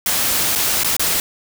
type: noise with dropouts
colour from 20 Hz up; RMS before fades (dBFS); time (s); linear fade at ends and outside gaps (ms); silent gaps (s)
white; -18; 0.06-1.2; 1; 0.552-0.558 / 0.835-0.845 / 0.966-0.995
effects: none